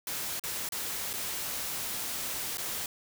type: noise with dropouts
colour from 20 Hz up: white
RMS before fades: -35 dBFS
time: 0.07-2.86 s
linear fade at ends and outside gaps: 2 ms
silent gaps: 0.396-0.437 / 0.689-0.721 / 1.132-1.136 / 2.572-2.581 s
effects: none